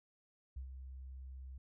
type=tone with ADSR envelope; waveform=sine; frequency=65.41 Hz; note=C2; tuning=in tune; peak=-40 dBFS; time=0.56-1.58 s; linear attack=8 ms; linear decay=100 ms; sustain=-6 dB; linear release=4 ms; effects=none